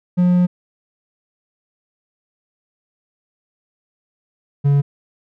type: tone pair in turn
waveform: triangle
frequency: 178.6 / 141.75 Hz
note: F3 / C#3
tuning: +39 / +39 cents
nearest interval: major third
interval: 400 cents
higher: first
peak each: -9 dBFS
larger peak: neither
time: 0.17-0.47 / 4.64-4.82 s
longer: first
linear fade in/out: 20 ms
effects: none